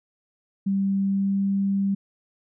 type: tone with pitch glide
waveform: sine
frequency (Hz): 195.8 to 196.93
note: G3 to G3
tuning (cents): -2 to +8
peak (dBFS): -20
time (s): 0.66-1.95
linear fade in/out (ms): 10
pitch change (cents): +10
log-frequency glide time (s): 1.04-1.41
effects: none

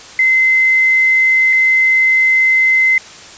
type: tone pair in turn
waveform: sine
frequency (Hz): 2061 / 2061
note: C7 / C7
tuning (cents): -27 / -27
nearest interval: unison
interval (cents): 0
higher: neither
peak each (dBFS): -8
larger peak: neither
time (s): 0.19-1.53 / 1.53-2.98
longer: second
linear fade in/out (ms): 2
effects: white hiss -35 dBFS RMS until 3.37 s + resampled to 16000 Hz

